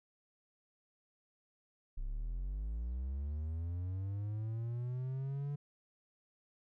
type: linear sweep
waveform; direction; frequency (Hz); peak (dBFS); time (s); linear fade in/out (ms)
triangle; up; 30.87 to 145.2; -34; 1.97-5.56; 10
effects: none